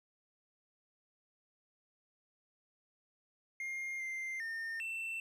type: tone with pitch steps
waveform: triangle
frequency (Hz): 2122 / 2092 / 1819 / 2681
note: C7 / C7 / A#6 / E7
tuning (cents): +24 / -1 / -43 / +29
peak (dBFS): -36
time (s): 3.6-5.2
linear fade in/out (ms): 2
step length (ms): 400
effects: none